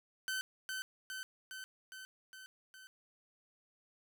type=tone with echo; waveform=sawtooth; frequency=1529 Hz; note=G6; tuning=44 cents flat; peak=-32 dBFS; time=0.28-0.41 s; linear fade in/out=0 ms; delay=410 ms; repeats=6; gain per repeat=-3 dB; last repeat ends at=2.87 s; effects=none